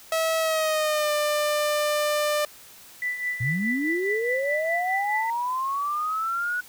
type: tone with pitch glide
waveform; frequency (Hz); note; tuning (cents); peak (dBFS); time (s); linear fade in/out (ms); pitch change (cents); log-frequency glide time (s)
sawtooth; 647 to 596.7; E5 to D5; -32 to +27; -18; 0.12-2.45; 2; -141; 0.39-1.12
type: tone with tremolo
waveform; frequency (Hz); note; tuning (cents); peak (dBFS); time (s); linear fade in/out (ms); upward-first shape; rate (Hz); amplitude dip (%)
sine; 1982; B6; +6; -23; 3.02-5.3; 2; triangle; 4.8; 70
type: linear sweep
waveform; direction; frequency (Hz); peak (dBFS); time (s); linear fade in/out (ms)
sine; up; 110 to 1480; -24; 3.4-6.61; 10
effects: white hiss -48 dBFS RMS until 6.68 s